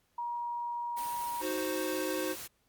sine tone, 952 Hz, A#5, 36 cents sharp, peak -33 dBFS, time 0.18-1.42 s, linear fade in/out 5 ms
white noise, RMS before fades -43 dBFS, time 0.96-2.48 s, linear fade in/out 20 ms
square chord, C diminished, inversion first, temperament equal with one note detuned, 312 / 370 / 523.3 Hz, Eb4 / Gb4 / C5, +5 / 0 / 0 cents, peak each -37 dBFS, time 1.4-2.36 s, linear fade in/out 50 ms
effects pink hiss -73 dBFS RMS until 2.68 s + Opus 48 kbps

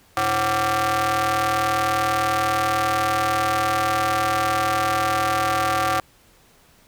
sawtooth ring-modulated tone, 209.1 Hz, G#3, 12 cents sharp, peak -12 dBFS, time 0.17-6 s, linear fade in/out 0 ms, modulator 961 Hz, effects pink hiss -55 dBFS RMS until 6.87 s

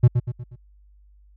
triangle tone with echo, 121.3 Hz, B2, 31 cents flat, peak -7 dBFS, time 0.03-0.08 s, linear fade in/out 10 ms, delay 120 ms, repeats 4, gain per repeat -7 dB, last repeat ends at 0.56 s, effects added 50 Hz sine -50 dBFS peak until 1.36 s

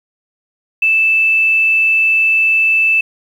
sine tone, 2637 Hz, E7, in tune, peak -9 dBFS, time 0.82-3.01 s, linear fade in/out 5 ms, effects 7-bit

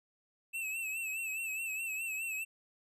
square tone with vibrato, 2631 Hz, E7, 4 cents flat, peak -36 dBFS, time 0.53-2.45 s, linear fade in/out 20 ms, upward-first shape sine, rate 4.8 Hz, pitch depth 62 cents each way, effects none

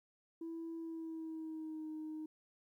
sine tone with pitch glide, 329.6 to 311.1 Hz, E4 to D#4, 0 to 0 cents, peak -40 dBFS, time 0.41-2.26 s, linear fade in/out 5 ms, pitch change -100 cents, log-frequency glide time 0.77-1.89 s, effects tanh soft clip ceiling -39 dBFS + 13-bit

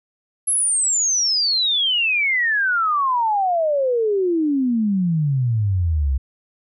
sine exponential sweep, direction down, 11175 to 63.8 Hz, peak -16 dBFS, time 0.47-6.18 s, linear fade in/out 10 ms, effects none

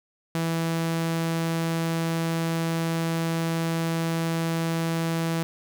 sawtooth tone, 164.81 Hz, E3, in tune, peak -20 dBFS, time 0.35-5.43 s, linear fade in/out 0 ms, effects none

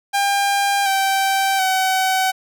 sawtooth tone with pitch steps, 800 / 777.7 / 756 Hz, G5 / G5 / F#5, +35 / -14 / +37 cents, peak -12 dBFS, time 0.13-2.32 s, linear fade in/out 20 ms, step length 730 ms, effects none

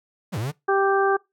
45% pulse linear two-way sweep, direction down then up, 222.7 to 98.3 to 156 Hz, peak -25 dBFS, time 0.32-0.52 s, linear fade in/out 20 ms, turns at 0.38 s
harmonic tone, 392 Hz, G4, in tune, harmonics 1 / 2 / 3 / 4, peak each -20 / -23 / -25 / -26 dBFS, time 0.68-1.17 s, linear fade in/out 10 ms
effects noise-tail reverb RT60 0.2 s tail -23 dB re dry

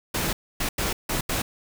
pink noise bursts at uneven times, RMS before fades -26 dBFS, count 5, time 0.14-0.33 / 0.6-0.69 / 0.78-0.93 / 1.09-1.21 / 1.29-1.42 s, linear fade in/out 5 ms, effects none

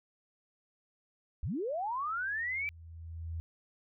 sine linear sweep, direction up, 49 to 2349 Hz, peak -32 dBFS, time 1.43-2.69 s, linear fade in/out 0 ms
sine tone with exponential growth, 82.41 Hz, E2, in tune, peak -34 dBFS, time 1.69-3.4 s, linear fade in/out 0 ms, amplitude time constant 370 ms
effects none

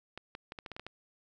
clicks, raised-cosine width 0.3 ms, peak -26 dBFS, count 9, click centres 0.176 / 0.351 / 0.521 / 0.588 / 0.662 / 0.717 / 0.765 / 0.796 / 0.866 s, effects none

